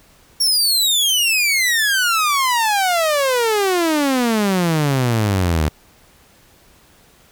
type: exponential sweep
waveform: sawtooth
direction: down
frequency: 5580 to 73.42 Hz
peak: -11 dBFS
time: 0.4-5.69 s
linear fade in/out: 10 ms
effects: pink hiss -51 dBFS RMS until 7.31 s